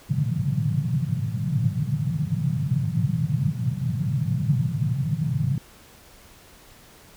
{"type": "band-pass noise", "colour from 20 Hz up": "pink", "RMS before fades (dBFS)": -24, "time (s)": [0.09, 5.58], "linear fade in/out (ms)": 2, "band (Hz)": [110, 170], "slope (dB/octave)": 48, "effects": ["pink hiss -50 dBFS RMS until 7.16 s"]}